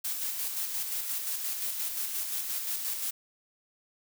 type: noise with tremolo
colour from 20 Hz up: blue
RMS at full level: -32 dBFS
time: 0.04-3.11 s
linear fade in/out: 10 ms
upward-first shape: square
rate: 5.7 Hz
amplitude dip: 35%
effects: none